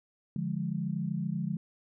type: chord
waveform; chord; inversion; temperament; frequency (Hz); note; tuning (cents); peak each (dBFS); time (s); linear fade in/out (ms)
sine; D diminished; none; equal; 146.83 / 174.61 / 207.7; D3 / F3 / Ab3; 0 / 0 / 0; -35 / -33 / -35; 0.36-1.57; 2
effects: none

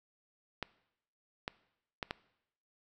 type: clicks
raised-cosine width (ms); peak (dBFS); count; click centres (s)
0.3; -19; 4; 0.627 / 1.479 / 2.028 / 2.109
effects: noise-tail reverb RT60 0.8 s tail -20 dB re dry

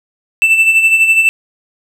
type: tone with tremolo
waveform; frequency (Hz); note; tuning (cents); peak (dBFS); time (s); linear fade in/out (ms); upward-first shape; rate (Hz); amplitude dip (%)
triangle; 2658; E7; +14; -3; 0.42-1.29; 0; sine; 12; 55
effects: none

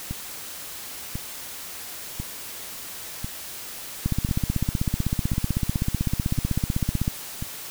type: two click trains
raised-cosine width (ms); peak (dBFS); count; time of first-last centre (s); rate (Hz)
5; -17 / -10; 8 / 49; 0.11-7.425 / 4.06-7.079; 0.957 / 15.9
effects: white hiss -37 dBFS RMS until 7.7 s

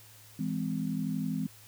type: chord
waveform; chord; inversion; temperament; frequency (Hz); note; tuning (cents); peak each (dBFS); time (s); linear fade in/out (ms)
sine; E augmented; none; just; 164.81 / 206 / 257.5; E3 / G#3 / B#3; 0 / -14 / -28; -34; 0.39-1.47; 5
effects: added 107 Hz sine -57 dBFS peak until 1.67 s + white hiss -55 dBFS RMS until 1.67 s

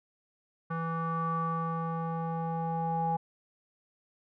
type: tone with low-pass filter sweep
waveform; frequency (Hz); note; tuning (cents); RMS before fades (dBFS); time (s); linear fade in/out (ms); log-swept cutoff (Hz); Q
square; 164.81; E3; 0; -32; 0.7-3.17; 10; 1300 to 830; 9.5
effects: none

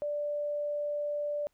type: tone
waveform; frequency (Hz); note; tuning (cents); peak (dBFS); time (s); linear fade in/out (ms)
sine; 587.3; D5; 0; -30; 0.02-1.47; 0
effects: pink hiss -75 dBFS RMS until 1.53 s

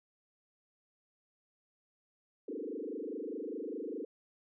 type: tone with frequency modulation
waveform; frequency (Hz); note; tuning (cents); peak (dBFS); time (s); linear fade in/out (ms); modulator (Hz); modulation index
sine; 373.5; F#4; +16; -37; 2.48-4.05; 5; 24.9; 4.3
effects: none

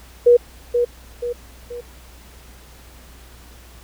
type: tone with echo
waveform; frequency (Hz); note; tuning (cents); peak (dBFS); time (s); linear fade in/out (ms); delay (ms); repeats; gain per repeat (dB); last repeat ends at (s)
sine; 481.9; B4; -43; -7; 0.26-0.37; 10; 480; 3; -7; 1.81
effects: added 60 Hz sine -43 dBFS peak until 3.83 s + pink hiss -47 dBFS RMS until 3.83 s

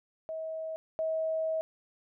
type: tone pair in turn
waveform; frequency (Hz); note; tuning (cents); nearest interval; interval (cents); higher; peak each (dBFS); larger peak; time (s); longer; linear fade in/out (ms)
sine; 640 / 640; D#5 / D#5; +49 / +49; unison; 0; neither; -34 / -28; second; 0.29-0.76 / 0.99-1.61; second; 0
effects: none

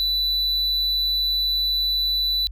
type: tone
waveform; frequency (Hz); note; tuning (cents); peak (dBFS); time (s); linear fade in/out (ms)
triangle; 3976; B7; +11; -18; 0-2.47; 0
effects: added 50 Hz sine -33 dBFS peak until 2.51 s

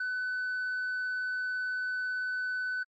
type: tone with tanh clipping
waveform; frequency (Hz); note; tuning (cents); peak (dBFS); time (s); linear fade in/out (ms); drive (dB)
sine; 1503; F#6; +27; -31; 0-2.83; 5; 1
effects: AAC 32 kbps

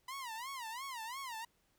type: tone with vibrato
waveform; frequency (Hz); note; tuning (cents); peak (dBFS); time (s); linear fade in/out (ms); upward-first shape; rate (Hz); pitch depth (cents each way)
sawtooth; 987.8; B5; 0; -38; 0.08-1.45; 5; sine; 2.9; 200
effects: pink hiss -75 dBFS RMS until 1.78 s

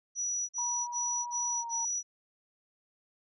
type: tone bursts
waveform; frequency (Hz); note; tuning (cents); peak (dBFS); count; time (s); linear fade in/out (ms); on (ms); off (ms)
sine; 5870; F#8; -15; -30; 5; 0.15-2.03; 50; 340; 45
type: tone with pitch glide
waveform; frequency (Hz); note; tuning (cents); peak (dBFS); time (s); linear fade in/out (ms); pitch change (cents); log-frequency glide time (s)
sine; 961 to 928.8; B5 to A#5; -48 to -7; -36; 0.58-1.85; 5; -59; 1.49-1.69
effects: none

